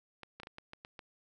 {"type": "clicks", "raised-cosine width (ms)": 0.3, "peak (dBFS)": -30, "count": 8, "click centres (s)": [0.233, 0.4, 0.433, 0.471, 0.584, 0.734, 0.849, 0.992], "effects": []}